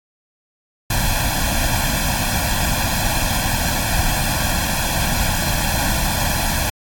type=noise with comb filter; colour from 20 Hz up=pink; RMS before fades=-19 dBFS; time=0.9-6.7 s; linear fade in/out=5 ms; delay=1.2 ms; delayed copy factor=+0.95; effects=AAC 64 kbps